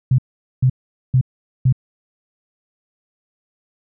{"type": "tone bursts", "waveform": "sine", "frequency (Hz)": 128.8, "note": "C3", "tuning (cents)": -27, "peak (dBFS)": -10, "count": 4, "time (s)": [0.11, 1.726], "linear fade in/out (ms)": 5, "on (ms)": 74, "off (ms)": 440, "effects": []}